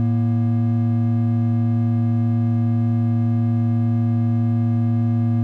triangle tone pair together, 111.42 / 236.1 Hz, A2 / A#3, +22 / +22 cents, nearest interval octave + minor second, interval 1300 cents, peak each -15 / -19 dBFS, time 0-5.43 s, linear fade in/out 0 ms, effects none

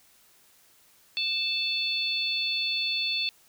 harmonic tone, 880 Hz, A5, in tune, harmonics 3 / 4 / 5, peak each -30 / -30 / -30 dBFS, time 1.17-3.29 s, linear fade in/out 0 ms, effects white hiss -60 dBFS RMS until 3.48 s

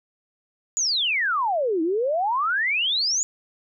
sine exponential two-way sweep, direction down then up, 7040 to 311.1 to 7040 Hz, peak -20 dBFS, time 0.77-3.23 s, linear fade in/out 0 ms, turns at 1.82 s, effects none

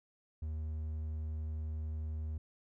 triangle tone, 77.78 Hz, D#2, in tune, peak -34 dBFS, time 0.42-2.38 s, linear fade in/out 5 ms, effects none

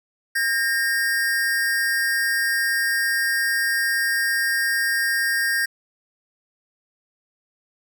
square tone pair together, 1608 / 1845.6 Hz, G6 / A#6, +44 / -18 cents, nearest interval major second, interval 238 cents, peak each -23 dBFS, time 0.35-5.66 s, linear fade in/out 10 ms, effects none

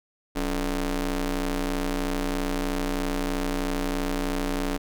sawtooth ring-modulated tone, 155.56 Hz, D#3, in tune, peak -18 dBFS, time 0.35-4.78 s, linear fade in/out 20 ms, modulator 124 Hz, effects none

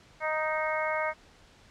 harmonic tone, 311.1 Hz, D#4, in tune, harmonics 2 / 3 / 4 / 5 / 6 / 7, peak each -31 / -34 / -35 / -37 / -39 / -34 dBFS, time 0.2-1.14 s, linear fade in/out 50 ms, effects pink hiss -57 dBFS RMS until 1.7 s + low-pass 6000 Hz 12 dB/octave

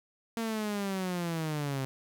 sawtooth linear sweep, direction down, 230.3 to 130.81 Hz, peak -27 dBFS, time 0.37-1.85 s, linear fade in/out 0 ms, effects none

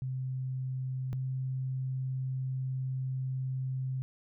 sine tone pair in turn, 130 / 130.75 Hz, C3 / C3, -11 / -1 cents, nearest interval unison, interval 10 cents, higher second, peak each -32 / -31 dBFS, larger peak second, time 0.02-1.13 / 1.13-4.02 s, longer second, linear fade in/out 0 ms, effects none

